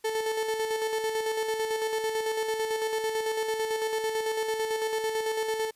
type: tone with tremolo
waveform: 35% pulse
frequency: 440 Hz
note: A4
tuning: in tune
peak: -24 dBFS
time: 0.04-5.71 s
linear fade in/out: 10 ms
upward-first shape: square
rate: 9 Hz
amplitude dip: 40%
effects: white hiss -66 dBFS RMS until 5.75 s + resampled to 32000 Hz

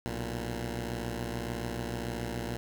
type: tone pair together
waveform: 10% pulse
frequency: 61.74 / 116.55 Hz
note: B1 / A#2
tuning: 0 / 0 cents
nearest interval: major seventh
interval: 1100 cents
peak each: -28 dBFS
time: 0.06-2.57 s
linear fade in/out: 0 ms
effects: 10-bit

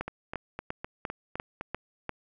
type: two click trains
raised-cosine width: 0.5 ms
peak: -20 / -17 dBFS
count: 7 / 7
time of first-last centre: 0.08-1.611 / 0.01-2.093 s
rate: 3.92 / 2.88 Hz
effects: none

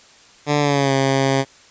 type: tone with pitch glide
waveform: 10% pulse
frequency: 146.83 to 135.42 Hz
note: D3 to C#3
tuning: 0 to -40 cents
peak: -7 dBFS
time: 0.46-1.45 s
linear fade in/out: 50 ms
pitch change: -140 cents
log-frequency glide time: 0.59-0.93 s
effects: white hiss -48 dBFS RMS until 1.7 s + resampled to 16000 Hz

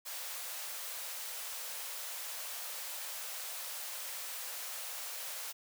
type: high-pass noise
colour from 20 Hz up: white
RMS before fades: -42 dBFS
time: 0.05-5.53 s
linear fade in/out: 20 ms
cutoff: 470 Hz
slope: 96 dB/octave
effects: none

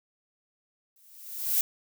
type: noise with exponential growth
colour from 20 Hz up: violet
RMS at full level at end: -22 dBFS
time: 0.96-1.61 s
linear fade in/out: 1 ms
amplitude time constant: 140 ms
effects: none

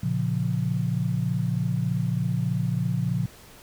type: chord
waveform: sine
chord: Bb minor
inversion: none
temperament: just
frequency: 116.54 / 139.85 / 174.81 Hz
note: Bb2 / Db3 / F3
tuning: 0 / +16 / +2 cents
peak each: -27 dBFS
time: 0.03-3.26 s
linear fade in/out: 5 ms
effects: pink hiss -49 dBFS RMS until 3.62 s

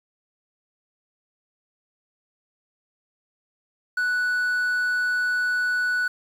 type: tone with quantisation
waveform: triangle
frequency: 1480 Hz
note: F#6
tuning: in tune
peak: -19 dBFS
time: 3.97-6.08 s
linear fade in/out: 5 ms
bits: 8
effects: none

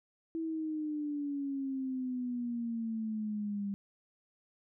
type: exponential sweep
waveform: sine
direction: down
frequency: 328.1 to 198.6 Hz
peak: -33 dBFS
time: 0.35-3.74 s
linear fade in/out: 0 ms
effects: none

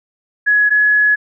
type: tone pair in turn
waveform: sine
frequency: 1682 / 1691.7 Hz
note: G#6 / G#6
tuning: +22 / +31 cents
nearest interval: unison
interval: 9 cents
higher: second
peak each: -9 dBFS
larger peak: neither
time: 0.46-0.7 / 0.7-1.16 s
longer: second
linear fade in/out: 20 ms
effects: none

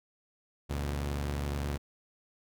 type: tone pair together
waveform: sawtooth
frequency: 71.7 / 121.14 Hz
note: D2 / B2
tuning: -41 / -33 cents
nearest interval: major sixth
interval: 908 cents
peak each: -28 / -36 dBFS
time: 0.69-1.78 s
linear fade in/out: 20 ms
effects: none

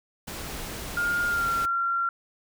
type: noise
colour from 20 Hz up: pink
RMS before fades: -36 dBFS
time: 0.27-1.66 s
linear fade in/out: 10 ms
type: tone with pitch glide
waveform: sine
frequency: 1414 to 1373.7 Hz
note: F6 to F6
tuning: +21 to -29 cents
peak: -23 dBFS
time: 0.97-2.09 s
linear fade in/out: 2 ms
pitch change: -50 cents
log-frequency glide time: 1.28-1.49 s
effects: none

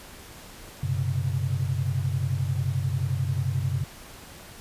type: tone cluster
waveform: sine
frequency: 95.2 / 126.4 / 137.7 Hz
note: F#2 / B2 / C#3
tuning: +50 / +41 / -11 cents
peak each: -28 dBFS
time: 0.83-3.84 s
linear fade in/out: 5 ms
effects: pink hiss -45 dBFS RMS until 4.6 s + resampled to 32000 Hz

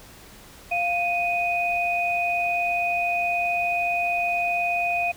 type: tone pair together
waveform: sine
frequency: 698.5 / 2489 Hz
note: F5 / D#7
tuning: 0 / 0 cents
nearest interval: octave + minor seventh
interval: 2200 cents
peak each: -24 dBFS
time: 0.71-5.12 s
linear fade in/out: 10 ms
effects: pink hiss -47 dBFS RMS until 5.16 s

